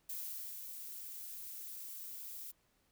violet noise with ADSR envelope, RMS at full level -42 dBFS, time 0.09-2.52 s, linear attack 7 ms, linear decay 500 ms, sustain -5 dB, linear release 16 ms, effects pink hiss -75 dBFS RMS until 2.91 s

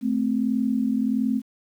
sine tone pair together, 218.6 / 260 Hz, A3 / C4, -11 / -11 cents, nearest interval minor third, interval 300 cents, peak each -23 dBFS, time 0.01-1.42 s, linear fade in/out 50 ms, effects 9-bit

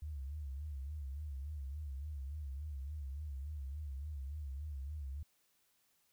sine tone with vibrato, 71.5 Hz, D2, 46 cents flat, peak -40 dBFS, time 0.02-5.23 s, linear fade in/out 5 ms, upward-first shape sine, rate 3.5 Hz, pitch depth 130 cents each way, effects white hiss -75 dBFS RMS until 6.12 s

